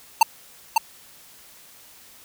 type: tone with echo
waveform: square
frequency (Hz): 898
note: A5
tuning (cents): +35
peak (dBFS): -10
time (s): 0.21-0.23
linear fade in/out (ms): 5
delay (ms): 550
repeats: 1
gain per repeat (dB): -4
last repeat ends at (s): 0.78
effects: white hiss -49 dBFS RMS until 2.24 s